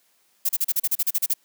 violet noise bursts, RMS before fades -21 dBFS, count 12, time 0.45-1.339 s, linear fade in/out 10 ms, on 42 ms, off 35 ms, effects white hiss -64 dBFS RMS until 1.44 s + high-pass 150 Hz 12 dB/octave

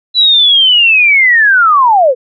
sine linear sweep, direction down, 3989 to 470.4 Hz, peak -4 dBFS, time 0.14-2.15 s, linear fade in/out 50 ms, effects none

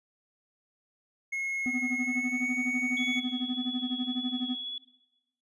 triangle tone with pitch glide, 2168 to 2228 Hz, C#7 to C#7, -39 to +8 cents, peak -28 dBFS, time 1.32-3.2 s, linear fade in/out 10 ms, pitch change +47 cents, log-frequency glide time 1.96-2.48 s
triangle tone with tremolo, 251.5 Hz, B3, 32 cents sharp, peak -25 dBFS, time 1.66-4.55 s, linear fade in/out 0 ms, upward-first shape sine, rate 12 Hz, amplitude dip 95%
sine tone with vibrato, 3376 Hz, G#7, 28 cents sharp, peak -34 dBFS, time 2.97-4.78 s, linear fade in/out 2 ms, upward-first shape triangle, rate 1.8 Hz, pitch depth 13 cents each way
effects noise-tail reverb RT60 1.0 s tail -17 dB re dry + resampled to 24000 Hz

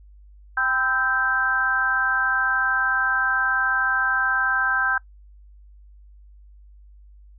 harmonic tone with a mistuned harmonic, 261.1 Hz, C4, 3 cents flat, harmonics 3 / 4 / 5 / 6, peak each -30 / -30 / -26 / -20 dBFS, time 0.57-4.98 s, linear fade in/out 5 ms, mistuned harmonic 4, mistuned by -52 cents, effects noise-tail reverb RT60 0.1 s tail -21 dB re dry + added 50 Hz sine -45 dBFS peak until 7.38 s

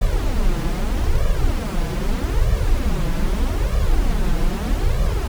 brown noise with flanger, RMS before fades -18 dBFS, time 0.01-5.28 s, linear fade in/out 10 ms, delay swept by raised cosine 1.7 to 6 ms, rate 0.8 Hz, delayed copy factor +0.85, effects none

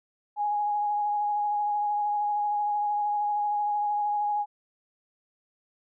sine tone with vibrato, 830 Hz, G#5, 1 cent flat, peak -24 dBFS, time 0.36-4.46 s, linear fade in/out 50 ms, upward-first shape sine, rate 13 Hz, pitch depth 16 cents each way, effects none

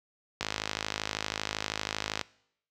click train, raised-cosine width 0.2 ms, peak -12 dBFS, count 96, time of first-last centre 0.41-2.213 s, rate 52.7 Hz, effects noise-tail reverb RT60 0.7 s tail -22 dB re dry + high-pass 60 Hz 12 dB/octave

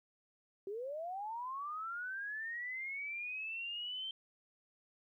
sine linear sweep, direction up, 377.5 to 3136 Hz, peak -39 dBFS, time 0.67-4.11 s, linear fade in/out 2 ms, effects 13-bit

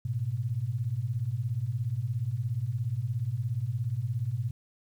sine beating tone pair, 106.9 / 123.9 Hz, A2 / B2, -49 / +6 cents, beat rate 17 Hz, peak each -32 / -30 dBFS, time 0.05-4.51 s, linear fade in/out 5 ms, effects 10-bit

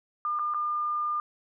sine tone with dropouts, 1205 Hz, D6, 44 cents sharp, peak -26 dBFS, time 0.25-1.2 s, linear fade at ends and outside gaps 1 ms, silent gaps 0.389-0.394 / 0.538-0.545 s, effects none

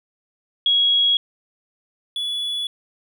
sine / triangle tone pair in turn, 3319 / 3414 Hz, G#7 / G#7, -2 / +47 cents, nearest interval unison, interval 49 cents, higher second, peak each -14 / -21 dBFS, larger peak first, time 0.66-1.17 / 2.16-2.67 s, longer neither, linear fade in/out 2 ms, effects none

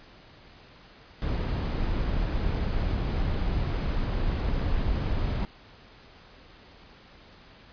brown noise, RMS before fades -27 dBFS, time 1.22-5.45 s, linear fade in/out 0 ms, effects pink hiss -52 dBFS RMS until 7.72 s + resampled to 11025 Hz

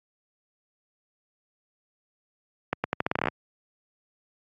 accelerating click train, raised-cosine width 0.5 ms, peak -9 dBFS, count 13, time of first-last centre 2.73-3.285 s, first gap 110 ms, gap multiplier 0.82, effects high-pass 100 Hz 12 dB/octave + AAC 48 kbps

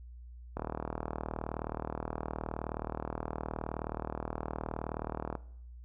click train, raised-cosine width 1 ms, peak -21 dBFS, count 188, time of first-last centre 0.57-5.353 s, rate 39.1 Hz, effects noise-tail reverb RT60 0.7 s tail -20 dB re dry + added 60 Hz sine -46 dBFS peak until 5.84 s

